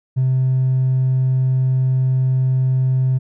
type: tone with hard clipping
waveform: sine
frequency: 130 Hz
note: C3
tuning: 11 cents flat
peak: -14 dBFS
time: 0.16-3.19 s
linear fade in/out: 20 ms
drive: 1 dB
effects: none